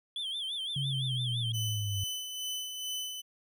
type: tone with vibrato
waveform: triangle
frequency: 3322 Hz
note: G#7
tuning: in tune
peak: -32 dBFS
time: 0.16-1.52 s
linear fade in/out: 2 ms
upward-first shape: sine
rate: 5.9 Hz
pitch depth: 130 cents each way
type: linear sweep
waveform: sine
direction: down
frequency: 140 to 98 Hz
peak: -31 dBFS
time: 0.76-2.04 s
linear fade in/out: 5 ms
type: tone with tremolo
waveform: sawtooth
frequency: 3015 Hz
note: F#7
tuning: 32 cents sharp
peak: -30 dBFS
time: 1.53-3.22 s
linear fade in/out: 20 ms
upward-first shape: sine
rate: 2.3 Hz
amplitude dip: 45%
effects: none

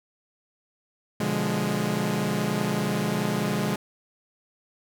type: chord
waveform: sawtooth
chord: B diminished seventh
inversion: none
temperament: equal with one note detuned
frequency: 123.47 / 146.83 / 176.54 / 207.7 Hz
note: B2 / D3 / F3 / Ab3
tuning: 0 / 0 / +19 / 0 cents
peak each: -29 / -27 / -26 / -23 dBFS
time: 1.2-3.76 s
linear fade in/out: 5 ms
effects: none

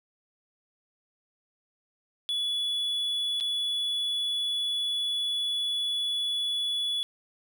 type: tone with dropouts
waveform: triangle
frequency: 3415 Hz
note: G#7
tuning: 48 cents sharp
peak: -25 dBFS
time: 2.29-7.03 s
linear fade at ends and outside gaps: 0 ms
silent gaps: 3.401-3.408 s
effects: none

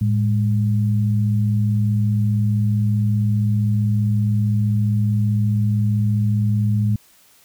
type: tone pair together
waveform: sine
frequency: 109.3 / 204.6 Hz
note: A2 / G#3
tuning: -11 / -26 cents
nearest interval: major seventh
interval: 1085 cents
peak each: -16 / -22 dBFS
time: 0.01-6.96 s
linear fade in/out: 5 ms
effects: white hiss -53 dBFS RMS until 7.44 s

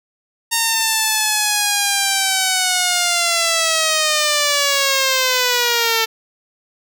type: linear sweep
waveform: 5% pulse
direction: down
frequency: 923 to 445.2 Hz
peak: -3 dBFS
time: 0.51-6.06 s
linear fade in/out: 20 ms
effects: none

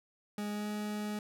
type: tone with pitch glide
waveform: 40% pulse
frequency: 207.7 to 209.7 Hz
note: G#3 to G#3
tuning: 0 to +17 cents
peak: -34 dBFS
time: 0.38-1.19 s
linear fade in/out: 2 ms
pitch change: +17 cents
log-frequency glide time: 0.51-0.68 s
effects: none

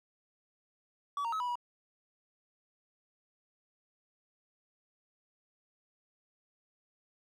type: tone with pitch steps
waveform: triangle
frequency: 1142 / 926 / 1284 / 982 / 968 Hz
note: D6 / A#5 / E6 / B5 / B5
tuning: -49 / -12 / -46 / -10 / -35 cents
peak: -30 dBFS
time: 1.17-1.555 s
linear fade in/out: 2 ms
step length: 77 ms
effects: none

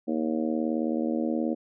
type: harmonic tone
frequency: 78.8 Hz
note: D#2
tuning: 23 cents sharp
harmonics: 3 / 4 / 5 / 6 / 7 / 8 / 9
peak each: -28 / -29 / -38 / -36 / -34 / -45 / -42 dBFS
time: 0.07-1.55 s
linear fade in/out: 20 ms
effects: none

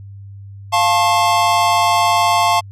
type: chord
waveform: square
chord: F augmented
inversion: none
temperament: equal with one note detuned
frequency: 698.5 / 880 / 1080.3 Hz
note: F5 / A5 / C#6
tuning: 0 / 0 / -45 cents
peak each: -17 dBFS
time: 0.72-2.61 s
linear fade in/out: 20 ms
effects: added 99 Hz sine -32 dBFS peak until 2.71 s + low-pass 10000 Hz 12 dB/octave

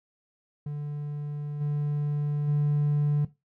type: tone with level steps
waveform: triangle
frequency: 146.83 Hz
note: D3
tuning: in tune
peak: -28 / -22 / -18 dBFS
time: 0.66-3.25 s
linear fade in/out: 5 ms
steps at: 1.6 / 2.47 s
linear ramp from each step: 20 ms
effects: noise-tail reverb RT60 0.2 s tail -17 dB re dry + tanh soft clip ceiling -16 dBFS

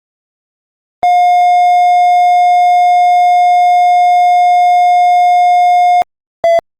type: tone pair in turn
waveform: triangle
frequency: 713 / 673 Hz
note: F5 / E5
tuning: +36 / +36 cents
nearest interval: minor second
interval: 100 cents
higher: first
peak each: -3 dBFS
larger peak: neither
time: 1.03-6.02 / 6.44-6.59 s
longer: first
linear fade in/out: 0 ms
effects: Opus 32 kbps

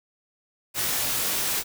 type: noise with comb filter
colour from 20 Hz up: white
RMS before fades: -26 dBFS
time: 0.74-1.64 s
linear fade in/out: 50 ms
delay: 20 ms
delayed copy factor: -0.55
effects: none

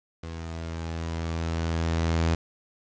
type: tone with level ramp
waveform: sawtooth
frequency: 82.41 Hz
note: E2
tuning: in tune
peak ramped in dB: -31 to -17 dBFS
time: 0.23-2.35 s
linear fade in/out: 5 ms
effects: resampled to 16000 Hz + 8-bit

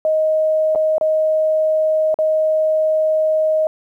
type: tone with dropouts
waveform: sine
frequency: 626 Hz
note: D#5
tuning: 10 cents sharp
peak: -13 dBFS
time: 0.05-3.67 s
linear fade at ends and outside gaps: 1 ms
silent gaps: 0.75-0.757 / 0.982-1.011 / 2.143-2.188 s
effects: 9-bit

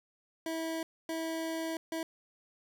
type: tone bursts at uneven times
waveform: 25% pulse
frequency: 325 Hz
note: E4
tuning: 24 cents flat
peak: -30 dBFS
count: 3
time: 0.46-0.83 / 1.09-1.77 / 1.92-2.03 s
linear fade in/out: 2 ms
effects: none

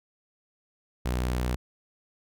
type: tone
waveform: sawtooth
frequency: 61.74 Hz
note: B1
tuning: in tune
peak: -22 dBFS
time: 1.05-1.56 s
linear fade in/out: 10 ms
effects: none

